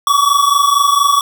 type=tone pair together; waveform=square; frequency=1124 / 1148.3 Hz; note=C#6 / D6; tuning=+24 / -39 cents; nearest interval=unison; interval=37 cents; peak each=-13 dBFS; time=0.07-1.21 s; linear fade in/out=2 ms; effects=none